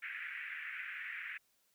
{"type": "band-pass noise", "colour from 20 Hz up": "pink", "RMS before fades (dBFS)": -44, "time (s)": [0.02, 1.38], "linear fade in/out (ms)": 10, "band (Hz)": [1600, 2400], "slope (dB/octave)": 48, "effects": ["white hiss -75 dBFS RMS until 1.74 s"]}